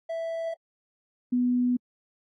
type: tone pair in turn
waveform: triangle / sine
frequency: 659.3 / 247 Hz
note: E5 / B3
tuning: 0 / 0 cents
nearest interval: octave + perfect fourth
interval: 1700 cents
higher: first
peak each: -27 / -21 dBFS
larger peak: second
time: 0.09-0.54 / 1.32-1.77 s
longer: neither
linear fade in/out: 10 ms
effects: AAC 32 kbps